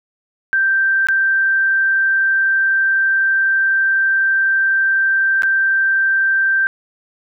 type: tone with dropouts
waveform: sine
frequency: 1568 Hz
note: G6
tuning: in tune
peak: -12 dBFS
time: 0.53-6.67 s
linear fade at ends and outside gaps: 0 ms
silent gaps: 1.07-1.086 / 5.422-5.433 s
effects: none